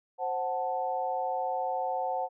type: chord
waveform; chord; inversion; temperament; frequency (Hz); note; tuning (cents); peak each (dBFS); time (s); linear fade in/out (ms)
sine; F# diminished; second; equal with one note detuned; 526 / 740 / 880; C5 / F#5 / A5; +9 / 0 / 0; -34 / -31 / -34; 0.18-2.29; 50
effects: none